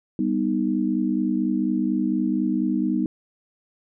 sine chord, G augmented, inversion none, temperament equal with one note detuned, 197.13 / 246.9 / 311.1 Hz, G3 / B3 / D#4, +10 / 0 / 0 cents, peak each -25 / -24 / -24 dBFS, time 0.19-3.06 s, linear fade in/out 2 ms, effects none

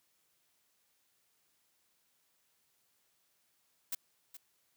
blue noise with echo, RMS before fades -36 dBFS, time 3.92-3.95 s, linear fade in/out 5 ms, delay 420 ms, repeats 1, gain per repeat -13 dB, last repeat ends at 4.37 s, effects white hiss -75 dBFS RMS until 4.76 s + high-pass 60 Hz 12 dB/octave

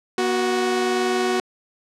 sawtooth tone pair together, 239.7 / 370 Hz, A#3 / F#4, +48 / 0 cents, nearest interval minor sixth, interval 752 cents, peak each -22 / -16 dBFS, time 0.18-1.4 s, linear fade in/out 2 ms, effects low-pass 8000 Hz 12 dB/octave

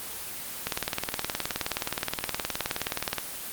two click trains, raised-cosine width 0.2 ms, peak -22 / -9 dBFS, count 21 / 49, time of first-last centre 1.12-3.1 / 0.67-3.183 s, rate 10.1 / 19.1 Hz, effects white hiss -37 dBFS RMS until 3.52 s + Opus 24 kbps

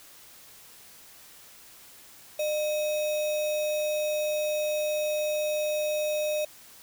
sine tone with sample-and-hold, 606 Hz, D#5, 46 cents flat, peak -25 dBFS, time 2.39-6.45 s, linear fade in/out 5 ms, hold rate 3150 Hz, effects white hiss -51 dBFS RMS until 6.82 s

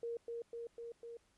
sine tone with echo, 467.3 Hz, A#4, 4 cents sharp, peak -38 dBFS, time 0.03-0.17 s, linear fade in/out 2 ms, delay 250 ms, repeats 4, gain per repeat -2 dB, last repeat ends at 1.17 s, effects pink hiss -74 dBFS RMS until 1.37 s + resampled to 24000 Hz

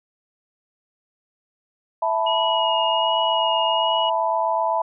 sine chord, E suspended fourth, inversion none, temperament equal, 659.3 / 880 / 987.8 Hz, E5 / A5 / B5, 0 / 0 / 0 cents, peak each -23 dBFS, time 2.02-4.82 s, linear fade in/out 5 ms
sine tone with vibrato, 2884 Hz, F#7, 45 cents flat, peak -23 dBFS, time 2.26-4.1 s, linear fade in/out 10 ms, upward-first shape sine, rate 1.3 Hz, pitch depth 17 cents each way
effects none

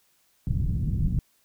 white low-pass noise, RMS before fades -25 dBFS, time 0.47-1.19 s, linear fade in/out 2 ms, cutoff 150 Hz, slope 24 dB/octave, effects white hiss -66 dBFS RMS until 1.44 s

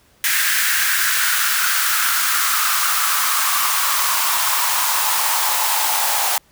white noise with high-pass filter sweep, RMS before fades -18 dBFS, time 0.24-6.38 s, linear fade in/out 2 ms, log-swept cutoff 1700 to 800 Hz, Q 4.5, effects pink hiss -55 dBFS RMS until 6.51 s

